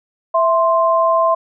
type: tone pair together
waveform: sine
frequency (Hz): 659.3 / 1046.6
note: E5 / C6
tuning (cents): 0 / 0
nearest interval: minor sixth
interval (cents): 800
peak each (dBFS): -14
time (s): 0.34-1.35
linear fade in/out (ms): 10
effects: none